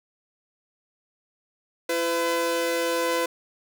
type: tone pair together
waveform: sawtooth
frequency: 337.2 / 505.2 Hz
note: E4 / B4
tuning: +39 / +39 cents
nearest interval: perfect fifth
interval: 700 cents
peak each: -25 / -20 dBFS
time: 1.89-3.26 s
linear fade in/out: 5 ms
effects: none